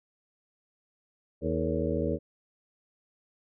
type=harmonic tone with a mistuned harmonic; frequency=80.2 Hz; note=E2; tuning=47 cents flat; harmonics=1 / 2 / 3 / 4 / 5 / 6 / 7; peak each=-34 / -34 / -34 / -34 / -34 / -34 / -34 dBFS; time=1.41-2.19 s; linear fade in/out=50 ms; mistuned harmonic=5; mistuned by=+110 cents; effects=none